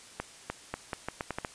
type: accelerating click train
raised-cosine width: 0.5 ms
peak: -17 dBFS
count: 9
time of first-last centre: 0.2-1.448 s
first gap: 300 ms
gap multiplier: 0.8
effects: white hiss -51 dBFS RMS until 1.54 s + resampled to 22050 Hz